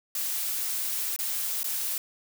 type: noise with dropouts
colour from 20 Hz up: blue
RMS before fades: -30 dBFS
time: 0.15-1.98 s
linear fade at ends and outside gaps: 2 ms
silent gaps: 1.163-1.189 / 1.632-1.642 s
effects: none